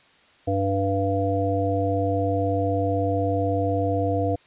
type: harmonic tone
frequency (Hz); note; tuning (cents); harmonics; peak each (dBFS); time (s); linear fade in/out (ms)
98; G2; 0; 1 / 3 / 5 / 7; -25 / -27 / -26 / -26; 0.47-4.36; 10
effects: white hiss -56 dBFS RMS until 4.46 s + resampled to 8000 Hz